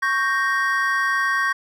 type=chord; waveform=triangle; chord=G diminished; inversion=second; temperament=equal; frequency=1108.7 / 1568 / 1864.7 Hz; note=Db6 / G6 / Bb6; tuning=0 / 0 / 0 cents; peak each=-21 dBFS; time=0.02-1.53 s; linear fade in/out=10 ms; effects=none